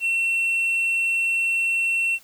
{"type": "tone with tanh clipping", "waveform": "triangle", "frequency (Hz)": 2710, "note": "E7", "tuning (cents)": 47, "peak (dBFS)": -20, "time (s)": [0, 2.19], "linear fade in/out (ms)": 50, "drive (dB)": 7, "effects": ["white hiss -52 dBFS RMS until 2.23 s"]}